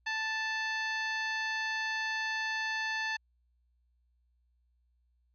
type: harmonic tone with a mistuned harmonic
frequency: 880 Hz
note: A5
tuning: in tune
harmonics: 1 / 2 / 3 / 4 / 5 / 6 / 7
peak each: -39 / -33 / -40 / -45 / -44 / -54 / -51 dBFS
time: 0.06-3.17 s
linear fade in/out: 10 ms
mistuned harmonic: 6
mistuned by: -96 cents
effects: added 60 Hz sine -69 dBFS peak until 5.34 s